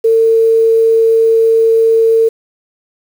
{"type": "tone with quantisation", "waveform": "sine", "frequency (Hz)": 451.5, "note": "A4", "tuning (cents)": 45, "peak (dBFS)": -6, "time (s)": [0.04, 2.29], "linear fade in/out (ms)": 10, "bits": 6, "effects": []}